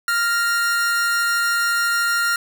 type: tone pair together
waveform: 45% pulse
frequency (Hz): 1396.9 / 1864.6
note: F6 / A#6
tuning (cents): 0 / 0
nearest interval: perfect fourth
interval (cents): 500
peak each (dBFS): -18 / -26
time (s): 0.08-2.36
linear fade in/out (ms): 2
effects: none